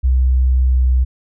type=tone with pitch glide; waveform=sine; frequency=63.9 to 63.39 Hz; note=C2 to B1; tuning=-40 to +46 cents; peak=-10 dBFS; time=0.03-1.05 s; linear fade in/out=20 ms; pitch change=-14 cents; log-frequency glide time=0.66-0.8 s; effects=none